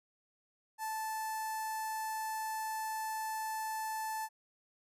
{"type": "tone with notch filter", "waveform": "sawtooth", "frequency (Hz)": 876, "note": "A5", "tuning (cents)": -8, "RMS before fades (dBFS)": -38, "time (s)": [0.78, 4.29], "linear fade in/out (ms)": 50, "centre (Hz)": 3200, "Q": 0.63, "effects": ["resampled to 32000 Hz"]}